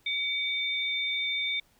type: tone pair together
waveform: sine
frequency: 2266 / 3597 Hz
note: C#7 / A7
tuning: +37 / +37 cents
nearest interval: minor sixth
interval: 800 cents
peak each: -30 / -30 dBFS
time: 0.06-1.6 s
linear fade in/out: 5 ms
effects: pink hiss -65 dBFS RMS until 1.79 s